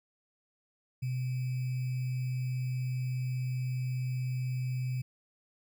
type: tone with sample-and-hold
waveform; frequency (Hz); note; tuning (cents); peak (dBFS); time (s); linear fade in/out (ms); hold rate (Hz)
sine; 127.4; C3; -46; -30; 1.02-5.02; 10; 2450
effects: none